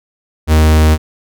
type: tone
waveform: 45% pulse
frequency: 78 Hz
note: D#2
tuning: 5 cents sharp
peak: -6 dBFS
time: 0.47-0.98 s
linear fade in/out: 50 ms
effects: none